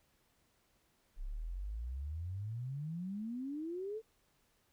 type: exponential sweep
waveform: sine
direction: up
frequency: 31.43 to 455.1 Hz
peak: -38 dBFS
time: 1.16-4.02 s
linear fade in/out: 50 ms
effects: pink hiss -74 dBFS RMS until 4.72 s